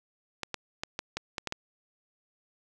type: clicks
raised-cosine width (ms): 0.2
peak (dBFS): -15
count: 8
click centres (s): 0.433 / 0.543 / 0.835 / 0.991 / 1.17 / 1.382 / 1.473 / 1.524
effects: none